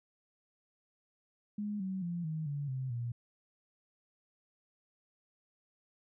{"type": "tone with pitch steps", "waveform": "sine", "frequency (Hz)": [207.7, 189.36, 172.65, 157.41, 143.51, 130.84, 119.29], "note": ["G#3", "F#3", "F3", "D#3", "D3", "C3", "A#2"], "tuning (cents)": [0, 40, -20, 20, -40, 0, 40], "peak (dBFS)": -34, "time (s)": [1.58, 3.12], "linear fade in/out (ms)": 5, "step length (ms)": 220, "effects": []}